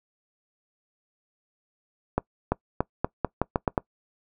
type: accelerating click train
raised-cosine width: 1 ms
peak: -8 dBFS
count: 9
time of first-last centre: 2.18-3.778 s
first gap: 340 ms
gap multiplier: 0.84
effects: noise-tail reverb RT60 0.1 s tail -23 dB re dry